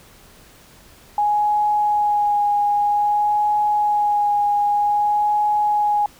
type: tone with vibrato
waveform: sine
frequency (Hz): 830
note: G#5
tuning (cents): -1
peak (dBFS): -15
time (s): 1.18-6.06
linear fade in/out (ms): 2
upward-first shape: sine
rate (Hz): 0.52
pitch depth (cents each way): 15
effects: pink hiss -48 dBFS RMS until 6.19 s